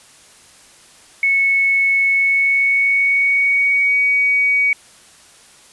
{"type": "tone with pitch glide", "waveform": "sine", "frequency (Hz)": [2204, 2250], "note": ["C#7", "C#7"], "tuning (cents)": [-11, 25], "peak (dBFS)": -12, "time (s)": [1.23, 4.73], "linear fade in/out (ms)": 2, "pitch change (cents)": 36, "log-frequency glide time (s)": [2.1, 3.96], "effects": ["white hiss -46 dBFS RMS until 5.72 s", "resampled to 24000 Hz"]}